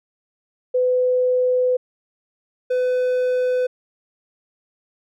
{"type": "tone pair in turn", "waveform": ["sine", "triangle"], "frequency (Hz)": [503, 503], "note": ["B4", "B4"], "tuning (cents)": [32, 32], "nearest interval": "unison", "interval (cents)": 0, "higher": "neither", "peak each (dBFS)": -15, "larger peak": "neither", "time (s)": [[0.74, 1.77], [2.7, 3.67]], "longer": "first", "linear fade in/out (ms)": 10, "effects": []}